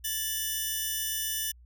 5% pulse tone pair together, 1758.6 / 2960 Hz, A6 / F#7, -1 / 0 cents, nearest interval major sixth, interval 901 cents, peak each -23 dBFS, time 0.04-1.52 s, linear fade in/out 10 ms, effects added 60 Hz sine -51 dBFS peak until 1.65 s

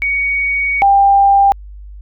sine tone pair in turn, 2242 / 794.1 Hz, C#7 / G5, +19 / +22 cents, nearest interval octave + tritone, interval 1797 cents, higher first, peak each -13 / -6 dBFS, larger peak second, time 0.02-0.82 / 0.82-1.52 s, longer first, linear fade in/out 0 ms, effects added 50 Hz sine -30 dBFS peak until 2.01 s

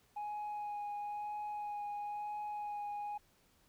sine tone with vibrato, 830.6 Hz, G#5, in tune, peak -36 dBFS, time 0.16-3.18 s, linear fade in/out 10 ms, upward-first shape sine, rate 1 Hz, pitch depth 13 cents each way, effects tanh soft clip ceiling -37 dBFS + pink hiss -70 dBFS RMS until 3.68 s

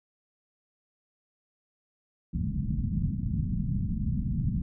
white low-pass noise, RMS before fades -29 dBFS, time 2.33-4.62 s, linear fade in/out 5 ms, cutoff 220 Hz, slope 48 dB/octave, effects none

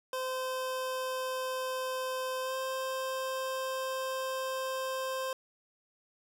25% pulse tone with pitch glide, 516 to 524.1 Hz, C5 to C5, -24 to +3 cents, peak -29 dBFS, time 0.13-5.33 s, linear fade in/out 2 ms, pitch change +27 cents, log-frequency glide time 2.42-2.55 s, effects none

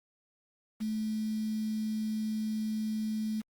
sine tone with quantisation, 216.8 Hz, A3, 25 cents flat, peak -30 dBFS, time 0.8-3.42 s, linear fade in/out 20 ms, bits 8, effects Opus 48 kbps

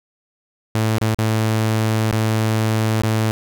sawtooth tone with dropouts, 110 Hz, A2, in tune, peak -12 dBFS, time 0.75-3.31 s, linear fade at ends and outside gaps 0 ms, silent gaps 0.983-1.013 / 1.145-1.186 / 2.112-2.127 / 3.018-3.035 s, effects none

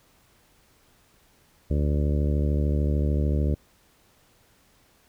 harmonic tone, 73.42 Hz, D2, in tune, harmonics 1 / 2 / 3 / 4 / 5 / 6 / 7 / 8, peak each -22 / -28 / -32 / -34 / -36 / -38 / -39 / -40 dBFS, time 1.7-3.55 s, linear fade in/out 10 ms, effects pink hiss -61 dBFS RMS until 5.08 s

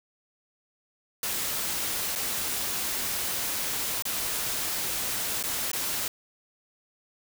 white noise with dropouts, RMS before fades -30 dBFS, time 1.23-6.08 s, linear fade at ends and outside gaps 2 ms, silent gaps 2.153-2.158 / 4.023-4.053 / 5.428-5.437 / 5.716-5.732 s, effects none

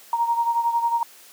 sine beating tone pair, 932.3 / 943.3 Hz, A#5 / A#5, 0 / +20 cents, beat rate 11 Hz, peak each -20 / -26 dBFS, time 0.13-1.03 s, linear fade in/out 2 ms, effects white hiss -48 dBFS RMS until 1.32 s + high-pass 300 Hz 12 dB/octave

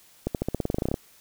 accelerating click train, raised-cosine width 2 ms, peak -12 dBFS, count 15, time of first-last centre 0.27-0.942 s, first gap 78 ms, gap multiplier 0.92, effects white hiss -56 dBFS RMS until 1.2 s

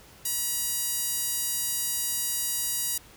sawtooth tone with high-pass filter, 960 Hz, B5, 49 cents flat, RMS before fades -29 dBFS, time 0.25-2.98 s, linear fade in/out 5 ms, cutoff 8000 Hz, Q 0.64, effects pink hiss -52 dBFS RMS until 3.16 s

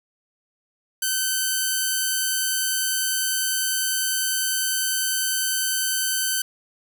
5% pulse tone, 1530 Hz, G6, 42 cents flat, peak -10 dBFS, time 1.02-6.42 s, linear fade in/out 5 ms, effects 8-bit

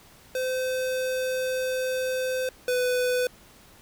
square tone pair in turn, 514 / 498.8 Hz, C5 / B4, -31 / +17 cents, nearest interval minor second, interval 52 cents, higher first, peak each -26 / -23 dBFS, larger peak second, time 0.35-2.49 / 2.68-3.27 s, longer first, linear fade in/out 2 ms, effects pink hiss -53 dBFS RMS until 3.81 s

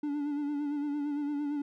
triangle tone with vibrato, 290.8 Hz, D4, 17 cents flat, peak -28 dBFS, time 0.03-1.62 s, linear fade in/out 5 ms, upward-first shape sine, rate 8.8 Hz, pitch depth 43 cents each way, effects none

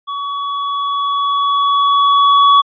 square tone with level ramp, 1129 Hz, C#6, 31 cents sharp, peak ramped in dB -21 to -6 dBFS, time 0.07-2.62 s, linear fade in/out 20 ms, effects resampled to 11025 Hz

